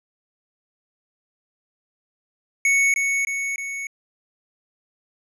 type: tone with echo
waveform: square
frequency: 2217 Hz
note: C#7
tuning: in tune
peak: -16 dBFS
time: 2.65-2.94 s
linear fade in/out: 2 ms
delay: 310 ms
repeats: 3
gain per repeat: -4 dB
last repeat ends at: 3.87 s
effects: low-pass 10000 Hz 12 dB/octave